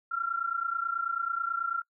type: tone pair together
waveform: sine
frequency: 1354 / 1383.2 Hz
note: E6 / F6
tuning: +46 / -17 cents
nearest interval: unison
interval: 37 cents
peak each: -31 / -31 dBFS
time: 0.11-1.82 s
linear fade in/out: 10 ms
effects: noise-tail reverb RT60 0.1 s tail -24 dB re dry